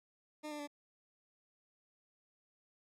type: tone with pitch steps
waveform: 20% pulse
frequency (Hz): 303.2 / 296.8 / 290.5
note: D#4 / D4 / D4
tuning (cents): -45 / +18 / -19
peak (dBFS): -37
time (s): 0.43-0.676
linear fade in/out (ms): 20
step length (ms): 82
effects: low-pass 11000 Hz 12 dB/octave